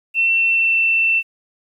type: tone with pitch glide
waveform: sine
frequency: 2698 to 2681 Hz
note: E7 to E7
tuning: +40 to +29 cents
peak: -13 dBFS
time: 0.14-1.23 s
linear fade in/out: 50 ms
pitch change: -11 cents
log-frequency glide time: 0.47-0.8 s
effects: 9-bit

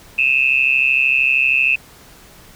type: tone with amplitude modulation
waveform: sine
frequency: 2600 Hz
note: E7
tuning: 24 cents flat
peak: -8 dBFS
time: 0.18-1.76 s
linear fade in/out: 10 ms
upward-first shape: sine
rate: 133 Hz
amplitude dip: 95%
effects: pink hiss -44 dBFS RMS until 2.55 s

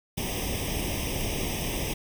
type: noise with comb filter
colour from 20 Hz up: pink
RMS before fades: -30 dBFS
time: 0.17-1.94 s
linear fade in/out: 10 ms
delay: 0.35 ms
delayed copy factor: +0.95
effects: none

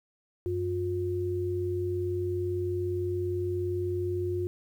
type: tone pair together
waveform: sine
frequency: 94.56 / 357 Hz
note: F#2 / F4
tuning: +38 / +38 cents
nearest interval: octave + major seventh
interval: 2300 cents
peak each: -32 / -29 dBFS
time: 0.46-4.47 s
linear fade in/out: 0 ms
effects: 10-bit

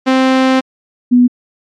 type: tone pair in turn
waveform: sawtooth / sine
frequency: 261.6 / 246 Hz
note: C4 / B3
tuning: 0 / -7 cents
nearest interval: minor second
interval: 107 cents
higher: first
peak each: -4 dBFS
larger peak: neither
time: 0.06-0.61 / 1.11-1.28 s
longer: first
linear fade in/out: 20 ms
effects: low-pass 4000 Hz 12 dB/octave + MP3 96 kbps

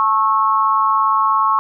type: tone with amplitude modulation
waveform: sine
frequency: 1094 Hz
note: C#6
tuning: 23 cents flat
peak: -8 dBFS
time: 0-1.59 s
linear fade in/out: 0 ms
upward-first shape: sine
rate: 217 Hz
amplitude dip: 90%
effects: none

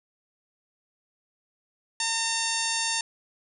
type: harmonic tone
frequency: 909 Hz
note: A#5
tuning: 44 cents flat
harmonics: 1 / 2 / 3 / 4 / 5 / 6 / 7 / 8 / 10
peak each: -34 / -34 / -34 / -34 / -34 / -34 / -34 / -34 / -34 dBFS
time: 2-3.01 s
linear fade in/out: 2 ms
effects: none

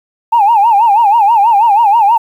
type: tone with vibrato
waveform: sine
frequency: 867 Hz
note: A5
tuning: 26 cents flat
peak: -4 dBFS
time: 0.32-2.18 s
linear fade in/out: 10 ms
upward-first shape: sine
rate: 6.2 Hz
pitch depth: 160 cents each way
effects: tanh soft clip ceiling -1 dBFS + 7-bit

